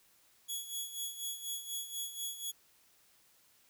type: tone with tremolo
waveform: 10% pulse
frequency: 3362 Hz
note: G#7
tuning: 20 cents sharp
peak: -28 dBFS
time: 0.48-2.52 s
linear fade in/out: 20 ms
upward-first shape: sine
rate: 4.1 Hz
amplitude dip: 70%
effects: white hiss -67 dBFS RMS until 3.69 s